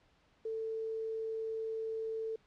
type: tone with quantisation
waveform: sine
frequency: 444.8 Hz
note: A4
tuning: 19 cents sharp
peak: -35 dBFS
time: 0.45-2.36 s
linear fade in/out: 5 ms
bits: 10
effects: pink hiss -69 dBFS RMS until 2.46 s + low-pass 4000 Hz 12 dB/octave